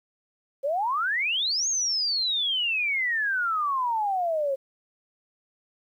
sine exponential two-way sweep, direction up then down, 528 to 6645 to 528 Hz, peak -23 dBFS, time 0.63-4.56 s, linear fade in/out 20 ms, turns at 1.68 s, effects 10-bit

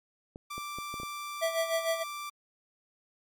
clicks, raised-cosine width 2 ms, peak -29 dBFS, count 6, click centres 0.359 / 0.58 / 0.786 / 0.941 / 1 / 1.033 s
sawtooth tone, 1174.7 Hz, D6, in tune, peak -33 dBFS, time 0.5-2.3 s, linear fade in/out 10 ms
square tone with tremolo, 657 Hz, E5, 6 cents flat, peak -26 dBFS, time 1.41-2.04 s, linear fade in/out 20 ms, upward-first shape sine, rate 6.6 Hz, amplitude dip 75%
effects MP3 96 kbps

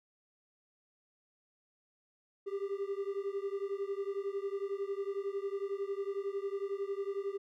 triangle beating tone pair, 392 / 403 Hz, G4 / G4, 0 / +48 cents, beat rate 11 Hz, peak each -35 / -36 dBFS, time 2.46-7.38 s, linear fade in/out 20 ms, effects none

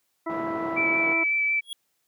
harmonic tone, 329.6 Hz, E4, in tune, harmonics 1 / 2 / 3 / 4 / 6, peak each -30 / -33 / -34 / -36 / -40 dBFS, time 0.26-1.24 s, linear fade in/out 10 ms
pink band-pass noise, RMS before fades -37 dBFS, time 0.29-1.14 s, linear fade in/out 10 ms, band 220 to 1000 Hz, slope 12 dB/octave
sine tone with vibrato, 2315 Hz, D7, 25 cents flat, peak -21 dBFS, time 0.76-1.61 s, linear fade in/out 20 ms, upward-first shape sine, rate 5.5 Hz, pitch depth 12 cents each way
square tone with exponential growth, 3322 Hz, G#7, in tune, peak -28 dBFS, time 1.62-1.73 s, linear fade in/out 1 ms, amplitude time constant 23 ms
effects white hiss -73 dBFS RMS until 2.07 s + high-pass 60 Hz 12 dB/octave

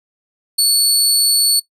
25% pulse tone, 4435 Hz, C#8, in tune, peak -6 dBFS, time 0.58-1.6 s, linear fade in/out 10 ms, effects noise-tail reverb RT60 0.1 s tail -18 dB re dry

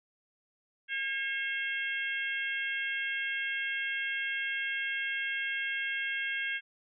harmonic tone, 540 Hz, C#5, 45 cents flat, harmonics 3 / 4 / 5 / 6, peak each -34 / -36 / -38 / -41 dBFS, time 0.88-6.61 s, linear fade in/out 50 ms, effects none

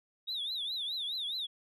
sine tone with vibrato, 3680 Hz, A#7, 23 cents flat, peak -32 dBFS, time 0.27-1.47 s, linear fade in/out 20 ms, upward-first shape triangle, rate 4.8 Hz, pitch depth 200 cents each way, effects tanh soft clip ceiling -31 dBFS

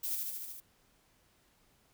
violet noise with echo, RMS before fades -36 dBFS, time 0.03-0.16 s, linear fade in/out 10 ms, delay 74 ms, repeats 6, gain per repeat -2 dB, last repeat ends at 0.604 s, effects pink hiss -69 dBFS RMS until 1.93 s

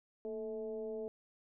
sine tone with frequency modulation, 437.8 Hz, A4, 9 cents flat, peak -38 dBFS, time 0.25-1.08 s, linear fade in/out 0 ms, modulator 210 Hz, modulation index 0.73, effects none

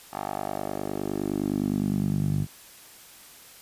10% pulse tone with band-pass filter sweep, 49.76 Hz, G1, 27 cents sharp, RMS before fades -28 dBFS, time 0.11-2.47 s, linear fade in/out 50 ms, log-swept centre 920 to 130 Hz, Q 2.4, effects white hiss -49 dBFS RMS until 3.61 s + resampled to 32000 Hz

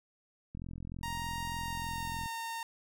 click train, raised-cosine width 5 ms, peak -31 dBFS, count 75, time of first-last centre 0.55-2.259 s, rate 43.3 Hz
sawtooth tone with pitch glide, 934 to 916.4 Hz, A#5 to A#5, +3 to -30 cents, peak -33 dBFS, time 1.03-2.63 s, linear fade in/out 2 ms, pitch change -33 cents, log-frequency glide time 1.56-2.23 s
effects none

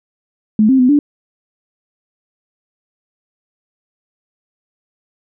sine tone with pitch steps, 214.7 / 264.2 / 251.9 / 290.7 Hz, A3 / C4 / B3 / D4, -42 / +17 / +34 / -18 cents, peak -7 dBFS, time 0.59-0.99 s, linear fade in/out 2 ms, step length 100 ms, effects none

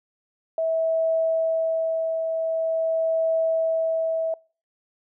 sine tone with tremolo, 650 Hz, E5, 24 cents flat, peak -19 dBFS, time 0.58-4.34 s, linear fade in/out 2 ms, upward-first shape triangle, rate 0.45 Hz, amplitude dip 40%, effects noise-tail reverb RT60 0.4 s tail -25 dB re dry

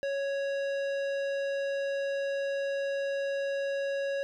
sine tone with tanh clipping, 554.4 Hz, C#5, in tune, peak -31 dBFS, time 0.03-4.23 s, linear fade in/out 0 ms, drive 15 dB, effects none

